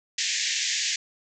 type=band-pass noise; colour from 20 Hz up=white; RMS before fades=-27 dBFS; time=0.18-0.96 s; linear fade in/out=5 ms; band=1700 to 7300 Hz; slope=96 dB/octave; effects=none